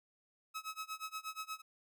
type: tone with tremolo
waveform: sawtooth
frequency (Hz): 1284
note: E6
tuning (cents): -46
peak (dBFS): -35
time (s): 0.54-1.62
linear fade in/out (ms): 20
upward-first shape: sine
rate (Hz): 8.4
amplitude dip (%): 95
effects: none